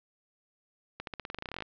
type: accelerating click train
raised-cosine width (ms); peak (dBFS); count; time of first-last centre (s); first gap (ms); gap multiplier
0.3; -21; 17; 1-1.623; 72; 0.91
effects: low-pass 5000 Hz 12 dB/octave